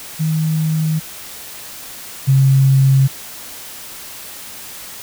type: tone pair in turn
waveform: sine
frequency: 157.8 / 134.76 Hz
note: D#3 / C#3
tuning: +25 / -49 cents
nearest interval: minor third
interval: 274 cents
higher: first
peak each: -14 / -8 dBFS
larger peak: second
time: 0.19-1 / 2.27-3.08 s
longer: neither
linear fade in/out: 20 ms
effects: white hiss -33 dBFS RMS until 5.02 s